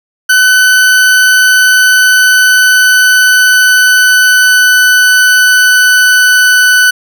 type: tone with pitch glide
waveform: 40% pulse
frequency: 1506 to 1496.5 Hz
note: F#6 to F#6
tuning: +30 to +19 cents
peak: -3 dBFS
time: 0.29-6.91 s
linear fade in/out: 10 ms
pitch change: -11 cents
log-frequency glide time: 1.46-6.77 s
effects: none